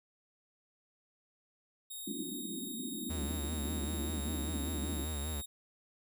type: tone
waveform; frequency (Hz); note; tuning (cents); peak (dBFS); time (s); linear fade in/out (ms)
5% pulse; 3729; A#7; 0; -34; 1.9-5.46; 10
type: band-pass noise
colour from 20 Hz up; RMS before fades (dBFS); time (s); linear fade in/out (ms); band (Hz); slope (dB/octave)
white; -42; 2.07-5.05; 10; 180 to 350; 96
type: tone with vibrato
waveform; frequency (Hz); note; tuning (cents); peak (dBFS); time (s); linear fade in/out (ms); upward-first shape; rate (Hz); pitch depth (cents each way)
45% pulse; 74.9; D2; +35; -36; 3.09-5.42; 20; triangle; 5.1; 140
effects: none